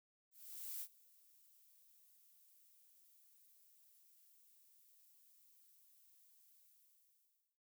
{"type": "noise with ADSR envelope", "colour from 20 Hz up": "violet", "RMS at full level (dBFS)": -45, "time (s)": [0.31, 7.59], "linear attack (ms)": 500, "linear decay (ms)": 67, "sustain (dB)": -24, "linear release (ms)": 1000, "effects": []}